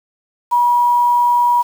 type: tone with quantisation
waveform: sine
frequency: 965 Hz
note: B5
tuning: 40 cents flat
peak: -10 dBFS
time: 0.51-1.63 s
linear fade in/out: 20 ms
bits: 6
effects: none